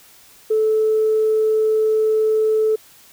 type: tone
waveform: sine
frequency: 435.7 Hz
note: A4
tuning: 17 cents flat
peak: -13 dBFS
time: 0.5-2.76 s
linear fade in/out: 10 ms
effects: tanh soft clip ceiling -9 dBFS + white hiss -48 dBFS RMS until 3.12 s